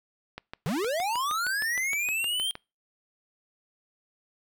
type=click train; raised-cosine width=0.3 ms; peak=-21 dBFS; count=15; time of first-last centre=0.38-2.554 s; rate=6.44 Hz
type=linear sweep; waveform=square; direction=up; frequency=130 to 3222 Hz; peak=-27 dBFS; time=0.66-2.51 s; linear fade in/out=0 ms
effects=noise-tail reverb RT60 0.3 s tail -26 dB re dry